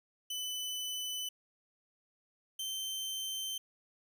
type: tone pair in turn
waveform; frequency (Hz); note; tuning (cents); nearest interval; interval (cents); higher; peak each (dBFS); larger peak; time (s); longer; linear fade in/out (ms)
sawtooth; 3004 / 3103; F#7 / G7; +26 / -18; minor second; 56; second; -33 / -33; neither; 0.3-1.29 / 2.59-3.58; neither; 5
effects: none